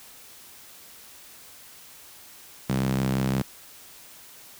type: tone with high-pass filter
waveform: sawtooth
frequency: 65.8 Hz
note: C2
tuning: 10 cents sharp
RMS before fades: -25 dBFS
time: 2.69-3.42 s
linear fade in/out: 5 ms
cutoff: 160 Hz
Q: 3.2
effects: white hiss -48 dBFS RMS until 4.59 s